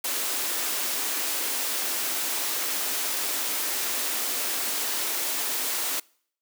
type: high-pass noise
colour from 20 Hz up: white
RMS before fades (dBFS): -28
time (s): 0.04-6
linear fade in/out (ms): 5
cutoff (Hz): 240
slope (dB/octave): 48
effects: noise-tail reverb RT60 0.6 s tail -26 dB re dry